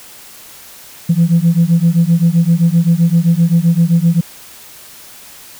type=beating tone pair; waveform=sine; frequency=164.7 / 172.4 Hz; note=E3 / F3; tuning=-1 / -22 cents; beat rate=7.7 Hz; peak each=-10 dBFS; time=1.09-4.21 s; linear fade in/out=10 ms; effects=tanh soft clip ceiling -3 dBFS + white hiss -37 dBFS RMS until 5.59 s